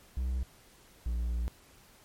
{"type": "tone pair in turn", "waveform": "triangle", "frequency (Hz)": [63.4, 58.97], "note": ["B1", "A#1"], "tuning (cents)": [46, 21], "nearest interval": "minor second", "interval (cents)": 125, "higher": "first", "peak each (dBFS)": -27, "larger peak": "neither", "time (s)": [[0.17, 0.43], [1.06, 1.48]], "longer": "second", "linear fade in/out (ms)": 0, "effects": ["pink hiss -59 dBFS RMS until 2.04 s", "MP3 64 kbps"]}